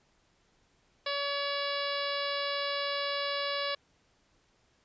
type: harmonic tone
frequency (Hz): 567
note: C#5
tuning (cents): +39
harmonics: 1 / 2 / 3 / 4 / 5 / 6 / 7 / 8 / 9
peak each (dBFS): -35 / -37 / -39 / -41 / -41 / -41 / -39 / -44 / -43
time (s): 1.06-3.75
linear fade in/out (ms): 5
effects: pink hiss -69 dBFS RMS until 4.84 s + resampled to 16000 Hz